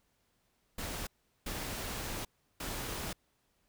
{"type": "noise bursts at uneven times", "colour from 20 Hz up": "pink", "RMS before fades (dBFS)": -39, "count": 3, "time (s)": [[0.78, 1.07], [1.46, 2.25], [2.6, 3.13]], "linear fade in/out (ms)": 5, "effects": ["pink hiss -75 dBFS RMS until 3.68 s"]}